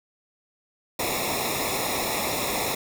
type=noise with comb filter; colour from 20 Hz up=pink; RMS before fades=-27 dBFS; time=0.99-2.75 s; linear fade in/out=5 ms; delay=0.65 ms; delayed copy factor=-0.9; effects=none